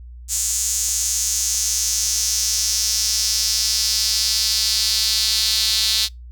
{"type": "tone with high-pass filter sweep", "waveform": "sawtooth", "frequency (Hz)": 219.7, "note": "A3", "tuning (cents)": -2, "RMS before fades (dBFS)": -20, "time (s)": [0.28, 6.09], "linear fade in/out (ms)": 50, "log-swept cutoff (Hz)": [7100, 4100], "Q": 3.7, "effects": ["noise-tail reverb RT60 0.2 s tail -26 dB re dry", "added 60 Hz sine -35 dBFS peak until 6.31 s"]}